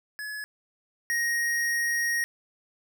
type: tone pair in turn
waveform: square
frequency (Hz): 1700 / 1874.8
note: G#6 / A#6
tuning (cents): +40 / +9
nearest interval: major second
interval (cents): 169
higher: second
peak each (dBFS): -34 / -25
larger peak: second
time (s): 0.19-0.44 / 1.1-2.24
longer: second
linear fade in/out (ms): 0
effects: none